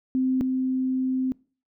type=tone pair in turn; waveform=sine; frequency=259.3 / 259.3 Hz; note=C4 / C4; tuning=-15 / -15 cents; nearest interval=unison; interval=0 cents; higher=neither; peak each=-20 / -22 dBFS; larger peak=first; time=0.15-0.41 / 0.41-1.32 s; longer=second; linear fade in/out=0 ms; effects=noise-tail reverb RT60 0.4 s tail -24 dB re dry

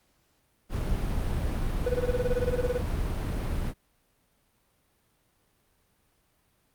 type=noise; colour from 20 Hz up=brown; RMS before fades=-29 dBFS; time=0.69-3.74 s; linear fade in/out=50 ms
type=tone with tremolo; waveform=triangle; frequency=493.9 Hz; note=B4; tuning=in tune; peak=-21 dBFS; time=1.86-2.81 s; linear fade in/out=5 ms; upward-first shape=sine; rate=18 Hz; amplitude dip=100%
effects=pink hiss -69 dBFS RMS until 6.74 s + Opus 48 kbps

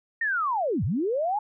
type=linear two-way sweep; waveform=sine; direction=down then up; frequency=1864.7 to 79.7 to 864 Hz; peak=-23 dBFS; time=0.21-1.39 s; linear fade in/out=5 ms; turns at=0.84 s; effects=none

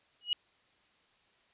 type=tone with exponential growth; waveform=sine; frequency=2903 Hz; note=F#7; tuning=34 cents flat; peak=-23 dBFS; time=0.21-0.33 s; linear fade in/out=1 ms; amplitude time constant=24 ms; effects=white hiss -68 dBFS RMS until 1.53 s + resampled to 8000 Hz

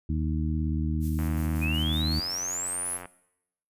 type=harmonic tone; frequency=77.78 Hz; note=D#2; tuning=in tune; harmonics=1 / 2 / 3 / 4; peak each=-27 / -31 / -33 / -36 dBFS; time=0.09-2.2 s; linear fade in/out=5 ms
type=noise with tremolo; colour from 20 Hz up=violet; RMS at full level=-42 dBFS; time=1-3.04 s; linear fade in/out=50 ms; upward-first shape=square; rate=5.4 Hz; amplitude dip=35%
type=click train; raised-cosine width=0.5 ms; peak=-25 dBFS; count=168; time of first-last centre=1.19-3.056 s; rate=89.5 Hz
type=exponential sweep; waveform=sine; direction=up; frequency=2430 to 11280 Hz; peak=-29 dBFS; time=1.61-2.98 s; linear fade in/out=20 ms
effects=noise-tail reverb RT60 0.8 s tail -19 dB re dry + resampled to 32000 Hz

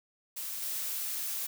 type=noise with level steps; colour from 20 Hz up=blue; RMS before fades=-38 / -35 dBFS; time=0.36-1.47 s; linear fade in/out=10 ms; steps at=0.62 s; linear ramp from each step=5 ms; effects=none

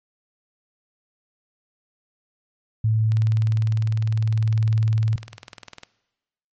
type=tone with tremolo; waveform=sine; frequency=110 Hz; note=A2; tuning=in tune; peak=-15 dBFS; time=2.84-5.16 s; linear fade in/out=5 ms; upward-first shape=triangle; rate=0.65 Hz; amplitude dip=30%
type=click train; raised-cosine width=0.2 ms; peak=-20 dBFS; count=55; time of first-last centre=3.12-5.834 s; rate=19.9 Hz
effects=noise-tail reverb RT60 1.0 s tail -19 dB re dry + MP3 32 kbps

